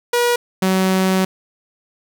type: tone pair in turn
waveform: sawtooth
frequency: 481.4 / 188.41 Hz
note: B4 / F#3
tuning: -44 / +32 cents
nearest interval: octave + major third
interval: 1624 cents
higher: first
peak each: -10 dBFS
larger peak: neither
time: 0.13-0.36 / 0.62-1.25 s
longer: second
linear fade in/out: 5 ms
effects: none